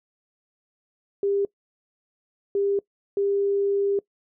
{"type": "tone bursts at uneven times", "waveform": "sine", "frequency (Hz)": 399.6, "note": "G4", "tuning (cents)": 33, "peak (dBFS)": -20, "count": 3, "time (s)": [[1.23, 1.45], [2.55, 2.79], [3.17, 3.99]], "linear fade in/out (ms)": 2, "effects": ["noise-tail reverb RT60 0.1 s tail -22 dB re dry"]}